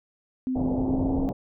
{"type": "tone with pitch glide", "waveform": "sine", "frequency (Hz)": [257.3, 269], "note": ["C4", "C4"], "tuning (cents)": [-29, 48], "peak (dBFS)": -24, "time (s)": [0.47, 1.29], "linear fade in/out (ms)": 0, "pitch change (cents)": 77, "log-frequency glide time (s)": [0.71, 1.15]}
{"type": "low-pass noise", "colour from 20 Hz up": "pink", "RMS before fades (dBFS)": -29, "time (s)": [0.55, 1.33], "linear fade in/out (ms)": 10, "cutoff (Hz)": 820, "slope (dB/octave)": 48}
{"effects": []}